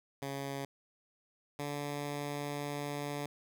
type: tone pair in turn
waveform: 10% pulse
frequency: 138.59 / 144.76 Hz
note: C#3 / D3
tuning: 0 / -25 cents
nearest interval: minor second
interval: 75 cents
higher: second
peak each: -29 / -28 dBFS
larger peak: second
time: 0.22-0.65 / 1.59-3.26 s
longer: second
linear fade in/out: 2 ms
effects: none